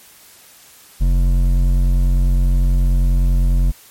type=tone with hard clipping; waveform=triangle; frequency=44.9 Hz; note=F1; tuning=49 cents sharp; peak=-13 dBFS; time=1-3.72 s; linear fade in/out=20 ms; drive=13 dB; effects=white hiss -45 dBFS RMS until 3.9 s + MP3 64 kbps